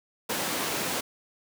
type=high-pass noise; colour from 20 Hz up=pink; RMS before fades=-30 dBFS; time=0.29-1.01 s; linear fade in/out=10 ms; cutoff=230 Hz; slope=12 dB/octave; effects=none